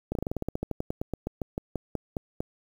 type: slowing click train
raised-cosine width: 2 ms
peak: -16 dBFS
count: 23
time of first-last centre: 0.12-2.405 s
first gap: 32 ms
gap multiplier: 1.1
effects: 8-bit